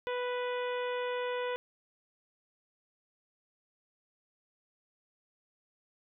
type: harmonic tone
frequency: 493.9 Hz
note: B4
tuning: in tune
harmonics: 1 / 2 / 3 / 4 / 5 / 6 / 7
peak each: -33 / -39 / -43 / -45 / -47 / -49 / -50 dBFS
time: 0.07-1.56 s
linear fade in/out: 0 ms
effects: none